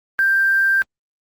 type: tone with quantisation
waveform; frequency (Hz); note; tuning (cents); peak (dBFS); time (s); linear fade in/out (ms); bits
sine; 1578; G6; +11; -13; 0.19-0.82; 0; 6
effects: Opus 24 kbps